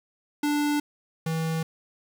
square tone pair in turn, 293.7 / 161.72 Hz, D4 / E3, 0 / -33 cents, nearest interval minor seventh, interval 1033 cents, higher first, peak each -23 / -26 dBFS, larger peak first, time 0.43-0.8 / 1.26-1.63 s, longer neither, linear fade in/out 5 ms, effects 9-bit

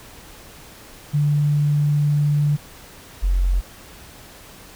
sine tone pair in turn, 146.83 / 45.4 Hz, D3 / F#1, 0 / -32 cents, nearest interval octave + minor sixth, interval 2032 cents, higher first, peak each -15 dBFS, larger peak neither, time 1.13-2.57 / 3.22-3.61 s, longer first, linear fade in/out 20 ms, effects pink hiss -43 dBFS RMS until 4.75 s

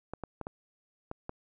clicks, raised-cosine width 1 ms, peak -23 dBFS, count 6, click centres 0.136 / 0.237 / 0.413 / 0.469 / 1.114 / 1.294 s, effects none

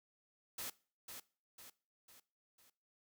white noise with echo, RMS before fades -44 dBFS, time 0.58-0.7 s, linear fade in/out 5 ms, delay 500 ms, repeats 4, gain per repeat -6 dB, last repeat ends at 2.7 s, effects noise-tail reverb RT60 0.4 s tail -21 dB re dry

